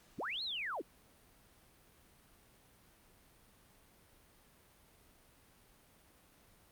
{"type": "linear two-way sweep", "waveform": "sine", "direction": "up then down", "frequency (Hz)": [72.8, 4308, 219.6], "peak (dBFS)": -37, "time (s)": [0.18, 0.82], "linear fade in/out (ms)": 10, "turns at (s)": 0.43, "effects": ["pink hiss -65 dBFS RMS until 6.71 s", "Opus 48 kbps"]}